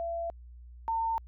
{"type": "tone pair in turn", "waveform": "sine", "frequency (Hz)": [675, 905.4], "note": ["E5", "A5"], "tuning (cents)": [41, 49], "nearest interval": "perfect fourth", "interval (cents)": 508, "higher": "second", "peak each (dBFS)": [-31, -27], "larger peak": "second", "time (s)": [[0, 0.3], [0.88, 1.18]], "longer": "neither", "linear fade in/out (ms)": 0, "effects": ["added 60 Hz sine -46 dBFS peak until 1.27 s"]}